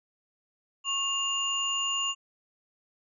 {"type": "tone cluster", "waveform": "sine", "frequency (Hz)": [1100, 2809, 6950], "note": ["C#6", "F7", "A8"], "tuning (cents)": [-14, 9, -22], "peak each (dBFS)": [-34, -28, -34], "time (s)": [0.84, 2.15], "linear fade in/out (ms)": 50, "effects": []}